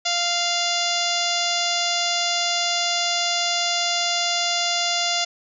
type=harmonic tone with a mistuned harmonic; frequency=695 Hz; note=F5; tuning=9 cents flat; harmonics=1 / 2 / 3 / 4 / 5 / 6 / 7 / 8 / 9 / 10; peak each=-27 / -32 / -30 / -29 / -27 / -31 / -27 / -32 / -33 / -31 dBFS; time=0.05-5.25 s; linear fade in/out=10 ms; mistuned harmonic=4; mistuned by=+19 cents; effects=none